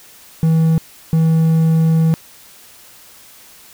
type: tone bursts at uneven times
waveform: triangle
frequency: 161.6 Hz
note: E3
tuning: 34 cents flat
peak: -8 dBFS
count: 2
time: 0.43-0.78 / 1.13-2.14 s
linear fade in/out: 0 ms
effects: white hiss -43 dBFS RMS until 3.73 s